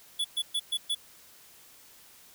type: tone bursts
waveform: square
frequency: 3425 Hz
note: A7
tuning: 47 cents flat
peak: -27 dBFS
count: 5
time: 0.19-0.95 s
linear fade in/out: 10 ms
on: 56 ms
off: 120 ms
effects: white hiss -55 dBFS RMS until 2.34 s